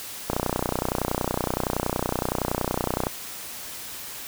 click train, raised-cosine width 1 ms, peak -9 dBFS, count 86, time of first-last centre 0.3-3.069 s, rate 30.7 Hz, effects white hiss -37 dBFS RMS until 4.27 s

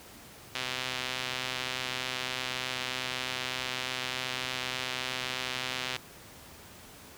sawtooth tone with band-pass filter, 128.1 Hz, C3, 36 cents flat, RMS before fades -35 dBFS, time 0.55-5.97 s, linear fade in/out 2 ms, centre 3200 Hz, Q 1.3, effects pink hiss -50 dBFS RMS until 7.17 s + high-pass 60 Hz 12 dB/octave

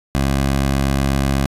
15% pulse tone, 68.2 Hz, C#2, 28 cents flat, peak -9 dBFS, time 0.15-1.46 s, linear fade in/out 0 ms, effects resampled to 32000 Hz

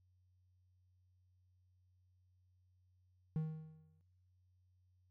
triangle tone with exponential decay, 157.3 Hz, D#3, 19 cents sharp, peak -31 dBFS, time 3.36-4.01 s, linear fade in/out 0 ms, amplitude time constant 140 ms, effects noise-tail reverb RT60 0.8 s tail -24 dB re dry + added 91 Hz sine -70 dBFS peak until 5.1 s

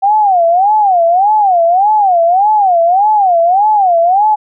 sine tone with vibrato, 759 Hz, F#5, 44 cents sharp, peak -6 dBFS, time 0.02-4.36 s, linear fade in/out 20 ms, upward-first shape sine, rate 1.7 Hz, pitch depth 220 cents each way, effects none

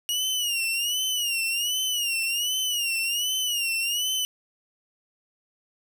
sawtooth tone with vibrato, 2867 Hz, F7, 45 cents sharp, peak -21 dBFS, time 0.09-4.25 s, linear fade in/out 0 ms, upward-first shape sine, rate 1.3 Hz, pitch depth 110 cents each way, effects none

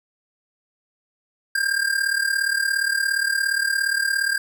square tone with amplitude modulation, 1600 Hz, G6, 35 cents sharp, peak -17 dBFS, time 1.55-4.38 s, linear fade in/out 5 ms, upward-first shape sine, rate 37.2 Hz, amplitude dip 75%, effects none

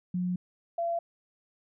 sine tone pair in turn, 180 / 679.6 Hz, F#3 / F5, -47 / -47 cents, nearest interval octave + major seventh, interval 2300 cents, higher second, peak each -27 dBFS, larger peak neither, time 0.14-0.36 / 0.78-0.99 s, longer first, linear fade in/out 5 ms, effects none

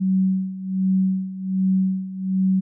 sine tone with tremolo, 189 Hz, F#3, 37 cents sharp, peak -15 dBFS, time 0-2.61 s, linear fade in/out 20 ms, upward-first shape sine, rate 1.3 Hz, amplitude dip 80%, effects none

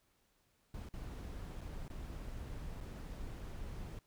brown noise with dropouts, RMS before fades -45 dBFS, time 0.74-3.99 s, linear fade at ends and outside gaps 2 ms, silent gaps 0.889-0.937 / 1.609-1.613 / 1.881-1.9 / 2.805-2.809 s, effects pink hiss -75 dBFS RMS until 4.06 s

